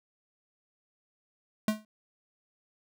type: tone with exponential decay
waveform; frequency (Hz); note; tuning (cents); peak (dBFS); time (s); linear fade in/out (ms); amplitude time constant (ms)
square; 214.9; A3; -41; -22; 1.68-1.85; 2; 35
effects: none